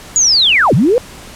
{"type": "linear two-way sweep", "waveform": "sine", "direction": "down then up", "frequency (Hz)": [6960, 104.9, 521], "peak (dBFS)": -7, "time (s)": [0.16, 0.98], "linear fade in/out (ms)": 0, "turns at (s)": 0.74, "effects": ["pink hiss -34 dBFS RMS until 1.35 s", "low-pass 11000 Hz 12 dB/octave"]}